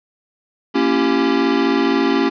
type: chord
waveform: square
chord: A# diminished seventh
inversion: none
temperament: equal with one note detuned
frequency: 233.1 / 277.2 / 337.1 / 392 Hz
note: A#3 / C#4 / E4 / G4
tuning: 0 / 0 / +39 / 0 cents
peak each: -23 / -18 / -21 / -21 dBFS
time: 0.74-2.3 s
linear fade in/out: 20 ms
effects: resampled to 11025 Hz + 7-bit